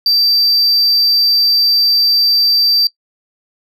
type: tone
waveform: sine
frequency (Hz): 4671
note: D8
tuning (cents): -10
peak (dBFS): -6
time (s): 0.06-2.87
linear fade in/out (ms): 2
effects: noise-tail reverb RT60 0.1 s tail -23 dB re dry + tanh soft clip ceiling -8 dBFS